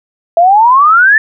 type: exponential sweep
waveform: sine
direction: up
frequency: 659.3 to 1797 Hz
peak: -3 dBFS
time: 0.37-1.18 s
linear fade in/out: 2 ms
effects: none